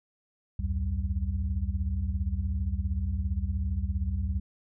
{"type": "tone cluster", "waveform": "sine", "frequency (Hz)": [65.1, 82.3, 97.7, 192.3], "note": ["C2", "E2", "G2", "G3"], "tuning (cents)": [-8, -2, -5, -33], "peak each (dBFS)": [-30, -30, -37, -38], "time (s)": [0.59, 4.4], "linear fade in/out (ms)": 5, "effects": []}